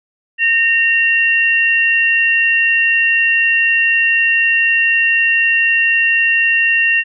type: tone pair together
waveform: sine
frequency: 1840 / 2752 Hz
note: A#6 / F7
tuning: -23 / -26 cents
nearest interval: perfect fifth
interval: 697 cents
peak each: -13 dBFS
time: 0.38-7.04 s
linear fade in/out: 50 ms
effects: none